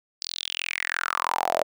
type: tone with high-pass filter sweep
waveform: sawtooth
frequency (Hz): 43.03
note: F1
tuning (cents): -25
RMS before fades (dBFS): -28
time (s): 0.21-1.63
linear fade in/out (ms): 10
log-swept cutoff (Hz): 4900 to 590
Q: 6.7
effects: none